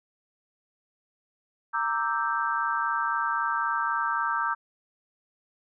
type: chord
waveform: sine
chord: E half-diminished seventh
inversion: second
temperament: equal with one note detuned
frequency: 928 / 1174.7 / 1318.5 / 1568 Hz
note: Bb5 / D6 / E6 / G6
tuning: -8 / 0 / 0 / 0 cents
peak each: -30 dBFS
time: 1.73-4.55 s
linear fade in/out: 20 ms
effects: none